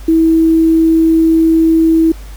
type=tone with quantisation; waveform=sine; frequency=324.6 Hz; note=E4; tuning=27 cents flat; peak=-6 dBFS; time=0.08-2.12 s; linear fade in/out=5 ms; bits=6; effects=added 50 Hz sine -27 dBFS peak until 2.36 s + pink hiss -40 dBFS RMS until 2.36 s